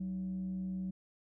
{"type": "tone with frequency modulation", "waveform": "sine", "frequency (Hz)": 187.1, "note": "F#3", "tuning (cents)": 20, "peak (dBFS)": -34, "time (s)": [0, 0.91], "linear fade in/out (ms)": 10, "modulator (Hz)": 127, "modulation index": 0.22, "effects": ["tanh soft clip ceiling -31 dBFS"]}